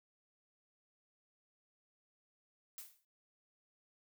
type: noise with exponential decay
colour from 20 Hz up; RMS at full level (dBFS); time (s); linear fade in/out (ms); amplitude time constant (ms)
blue; -45; 2.78-3.05; 1; 57
effects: noise-tail reverb RT60 0.1 s tail -18 dB re dry